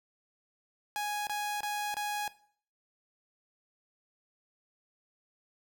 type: tone bursts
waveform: sawtooth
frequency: 830.6 Hz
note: G#5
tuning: in tune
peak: -28 dBFS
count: 4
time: 0.96-2.278 s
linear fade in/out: 0 ms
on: 310 ms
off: 26 ms
effects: noise-tail reverb RT60 0.5 s tail -17 dB re dry